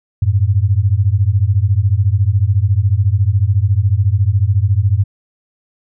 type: beating tone pair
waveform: sine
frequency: 92.6 / 106.6 Hz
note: F#2 / G#2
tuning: +2 / +46 cents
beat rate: 14 Hz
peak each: -13 dBFS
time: 0.22-5.04 s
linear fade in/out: 5 ms
effects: none